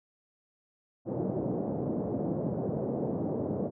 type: band-pass noise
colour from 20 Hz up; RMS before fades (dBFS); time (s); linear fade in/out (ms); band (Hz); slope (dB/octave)
pink; -32; 1.05-3.71; 50; 130 to 600; 24
effects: none